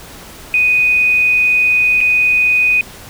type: tone with dropouts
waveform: sine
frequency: 2489 Hz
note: D#7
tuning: in tune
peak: -9 dBFS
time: 0.54-2.81 s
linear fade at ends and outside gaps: 1 ms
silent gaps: 2.006-2.012 s
effects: pink hiss -35 dBFS RMS until 3.09 s